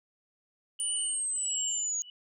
sine tone with tremolo, 2956 Hz, F#7, 2 cents flat, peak -35 dBFS, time 0.79-2.1 s, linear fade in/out 2 ms, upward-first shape sine, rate 1.5 Hz, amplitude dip 100%
sine linear sweep, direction down, 9330 to 6645 Hz, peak -29 dBFS, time 0.8-2.02 s, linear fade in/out 0 ms
effects none

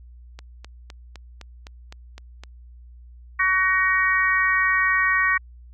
click train, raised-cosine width 0.2 ms, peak -22 dBFS, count 9, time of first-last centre 0.39-2.436 s, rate 3.91 Hz
harmonic tone, 376 Hz, F#4, 28 cents sharp, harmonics 3 / 4 / 5 / 6, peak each -24 / -26 / -19 / -27 dBFS, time 3.39-5.38 s, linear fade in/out 10 ms
effects added 60 Hz sine -42 dBFS peak until 5.73 s

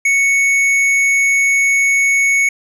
sine tone with hard clipping, 2217 Hz, C#7, in tune, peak -12 dBFS, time 0.05-2.49 s, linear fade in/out 5 ms, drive 8 dB, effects none

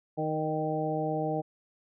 harmonic tone with a mistuned harmonic, 156 Hz, D#3, 5 cents sharp, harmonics 1 / 2 / 3 / 4 / 5, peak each -34 / -34 / -34 / -34 / -34 dBFS, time 0.17-1.42 s, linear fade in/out 20 ms, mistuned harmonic 4, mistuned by -21 cents, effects none

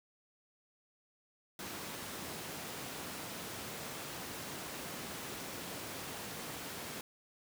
pink high-pass noise, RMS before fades -44 dBFS, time 1.59-7.01 s, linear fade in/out 2 ms, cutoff 140 Hz, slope 12 dB/octave, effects none

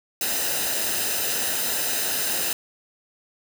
white noise with comb filter, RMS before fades -25 dBFS, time 0.21-2.53 s, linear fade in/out 2 ms, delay 0.89 ms, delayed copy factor -0.6, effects none

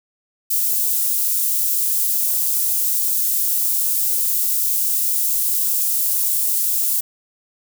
white high-pass noise, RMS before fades -19 dBFS, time 0.5-7.01 s, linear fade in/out 10 ms, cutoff 9800 Hz, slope 12 dB/octave, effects none

